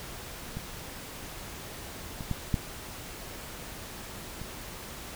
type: clicks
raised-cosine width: 5 ms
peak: -23 / -24 / -17 / -12 / -27 dBFS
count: 5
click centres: 0.57 / 2.208 / 2.313 / 2.542 / 4.416 s
effects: pink hiss -42 dBFS RMS until 5.15 s